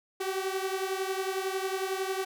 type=beating tone pair; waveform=sawtooth; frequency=377.8 / 388.8 Hz; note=F#4 / G4; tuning=+36 / -14 cents; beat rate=11 Hz; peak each=-28 / -30 dBFS; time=0.2-2.25 s; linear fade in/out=10 ms; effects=none